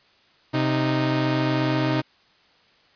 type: tone pair together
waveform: sawtooth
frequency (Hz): 130.9 / 310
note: C3 / D#4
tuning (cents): +1 / -6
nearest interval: octave + minor third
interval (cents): 1493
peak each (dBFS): -19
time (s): 0.53-2.02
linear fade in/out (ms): 20
effects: white hiss -58 dBFS RMS until 2.95 s + resampled to 11025 Hz